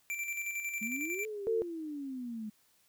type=tone with tremolo; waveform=square; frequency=2349 Hz; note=D7; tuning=in tune; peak=-34 dBFS; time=0.1-1.25 s; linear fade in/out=0 ms; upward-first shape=square; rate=11 Hz; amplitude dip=45%
type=exponential two-way sweep; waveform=sine; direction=up then down; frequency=210 to 440 to 210 Hz; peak=-37 dBFS; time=0.81-2.5 s; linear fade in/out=10 ms; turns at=1.26 s
type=tone; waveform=sine; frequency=450.2 Hz; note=A4; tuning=40 cents sharp; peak=-28 dBFS; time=1.47-1.62 s; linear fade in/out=0 ms
effects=white hiss -69 dBFS RMS until 2.88 s